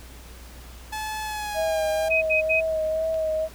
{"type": "tone with pitch glide", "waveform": "sawtooth", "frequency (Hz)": [862, 804.3], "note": ["A5", "G5"], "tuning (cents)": [-36, 44], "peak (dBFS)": -25, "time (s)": [0.92, 2.09], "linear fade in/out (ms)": 10, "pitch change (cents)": -120, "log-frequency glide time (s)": [1.23, 1.8]}
{"type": "tone with vibrato", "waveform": "sine", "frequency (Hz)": 636, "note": "D#5", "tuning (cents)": 38, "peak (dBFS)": -22, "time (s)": [1.54, 3.49], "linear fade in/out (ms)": 50, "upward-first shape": "sine", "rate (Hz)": 2.1, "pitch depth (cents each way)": 25}
{"type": "tone bursts", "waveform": "sine", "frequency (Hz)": 2522, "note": "D#7", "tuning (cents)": 23, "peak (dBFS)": -19, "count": 3, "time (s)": [2.1, 2.61], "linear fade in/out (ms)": 20, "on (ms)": 120, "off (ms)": 75}
{"type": "click", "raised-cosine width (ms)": 0.2, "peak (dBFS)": -27, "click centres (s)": 3.143}
{"effects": ["added 60 Hz sine -42 dBFS peak until 3.54 s", "pink hiss -47 dBFS RMS until 3.54 s"]}